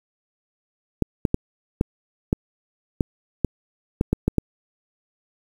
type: clicks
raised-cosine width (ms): 3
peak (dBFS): -5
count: 11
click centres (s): 1.023 / 1.252 / 1.344 / 1.811 / 2.329 / 3.008 / 3.447 / 4.011 / 4.13 / 4.28 / 4.383
effects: 7-bit